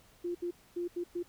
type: tone bursts at uneven times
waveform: sine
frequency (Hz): 349.2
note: F4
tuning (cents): 0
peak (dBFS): -32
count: 5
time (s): 0.24-0.35 / 0.42-0.51 / 0.76-0.88 / 0.96-1.04 / 1.15-1.23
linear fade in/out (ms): 10
effects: pink hiss -62 dBFS RMS until 1.28 s